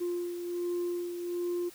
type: beating tone pair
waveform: sine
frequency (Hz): 350.3 / 351.6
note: F4 / F4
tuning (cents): +5 / +12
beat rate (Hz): 1.3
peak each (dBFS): -30 / -38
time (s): 0-1.7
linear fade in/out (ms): 20
effects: tanh soft clip ceiling -27 dBFS + white hiss -53 dBFS RMS until 1.74 s